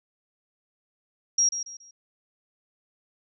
sine tone with echo, 5640 Hz, F8, 16 cents sharp, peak -18 dBFS, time 1.38-1.49 s, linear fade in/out 5 ms, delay 140 ms, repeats 3, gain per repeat -10 dB, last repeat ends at 1.91 s, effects none

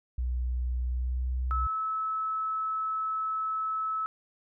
sine tone with pitch glide, 61.74 to 63.15 Hz, B1 to B1, 0 to +39 cents, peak -27 dBFS, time 0.18-1.67 s, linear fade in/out 5 ms, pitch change +39 cents, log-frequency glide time 0.84-1.3 s
sine tone, 1300 Hz, E6, 24 cents flat, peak -28 dBFS, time 1.51-4.06 s, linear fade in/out 0 ms
effects none

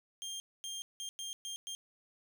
25% pulse tone bursts at uneven times, 3197 Hz, G7, 33 cents sharp, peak -36 dBFS, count 6, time 0.22-0.4 / 0.64-0.82 / 1-1.09 / 1.19-1.33 / 1.45-1.56 / 1.67-1.75 s, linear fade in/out 0 ms, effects none

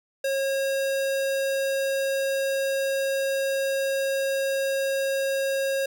square tone, 543 Hz, C#5, 36 cents flat, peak -24 dBFS, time 0.24-5.86 s, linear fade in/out 5 ms, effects none

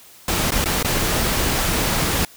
pink noise with dropouts, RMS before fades -20 dBFS, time 0.28-2.25 s, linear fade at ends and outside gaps 2 ms, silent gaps 0.507-0.519 / 0.643-0.657 / 0.828-0.846 s, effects white hiss -46 dBFS RMS until 2.36 s

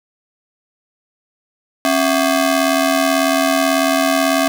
sawtooth ring-modulated tone, 466.2 Hz, A#4, in tune, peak -6 dBFS, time 1.85-4.48 s, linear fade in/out 0 ms, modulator 194 Hz, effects none

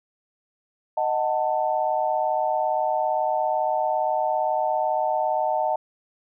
sine chord, D# diminished, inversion none, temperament equal with one note detuned, 622.3 / 740 / 887.7 Hz, D#5 / F#5 / A5, 0 / 0 / +15 cents, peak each -25 dBFS, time 0.97-5.76 s, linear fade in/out 5 ms, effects none

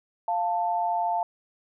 sine tone pair together, 698.5 / 885.2 Hz, F5 / A5, 0 / +10 cents, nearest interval major third, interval 410 cents, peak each -26 dBFS, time 0.28-1.23 s, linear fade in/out 2 ms, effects none

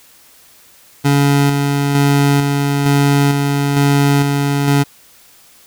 25% pulse tone with tremolo, 141.5 Hz, C#3, 36 cents sharp, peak -6 dBFS, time 1.04-4.84 s, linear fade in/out 20 ms, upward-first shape square, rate 1.1 Hz, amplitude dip 35%, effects white hiss -46 dBFS RMS until 5.66 s

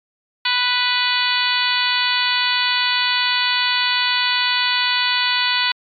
harmonic tone, 493.9 Hz, B4, in tune, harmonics 2 / 3 / 4 / 5 / 6 / 7 / 8 / 9, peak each -24 / -24 / -24 / -24 / -24 / -24 / -24 / -24 dBFS, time 0.45-5.72 s, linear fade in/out 5 ms, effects MP3 96 kbps

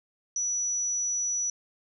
sine tone, 5900 Hz, F#8, 6 cents flat, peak -26 dBFS, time 0.36-1.5 s, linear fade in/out 2 ms, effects none

